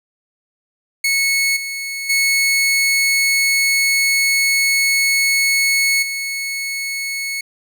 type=tone with level steps; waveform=sawtooth; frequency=2200 Hz; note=C#7; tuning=14 cents flat; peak=-11 / -20 / -10 / -18 dBFS; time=1.04-7.41 s; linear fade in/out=5 ms; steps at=1.56 / 2.09 / 6.02 s; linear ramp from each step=10 ms; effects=none